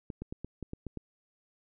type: clicks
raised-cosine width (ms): 3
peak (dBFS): -25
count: 8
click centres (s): 0.102 / 0.22 / 0.325 / 0.446 / 0.627 / 0.734 / 0.867 / 0.973
effects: none